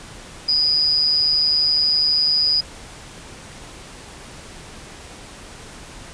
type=tone with amplitude modulation; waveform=sine; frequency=4940 Hz; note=D#8; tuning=13 cents flat; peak=-12 dBFS; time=0.48-2.61 s; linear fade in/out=10 ms; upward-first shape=sine; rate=152 Hz; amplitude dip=60%; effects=pink hiss -39 dBFS RMS until 6.13 s + resampled to 22050 Hz